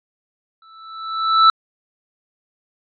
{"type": "tone with exponential growth", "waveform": "square", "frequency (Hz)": 1318.5, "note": "E6", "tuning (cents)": 0, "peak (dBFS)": -7, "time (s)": [0.62, 1.5], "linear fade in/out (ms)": 2, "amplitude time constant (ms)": 190, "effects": ["resampled to 11025 Hz"]}